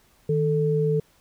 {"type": "tone pair together", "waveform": "sine", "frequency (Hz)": [155.85, 440], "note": ["D#3", "A4"], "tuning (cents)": [3, 0], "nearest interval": "octave + tritone", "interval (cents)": 1797, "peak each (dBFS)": -22, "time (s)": [0.29, 1], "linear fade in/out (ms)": 5, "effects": ["pink hiss -60 dBFS RMS until 1.2 s"]}